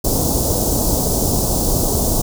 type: band-stop noise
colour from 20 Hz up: pink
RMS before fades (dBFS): -17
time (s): 0.04-2.22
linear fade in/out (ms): 10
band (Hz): 780 to 5400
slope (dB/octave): 24
effects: none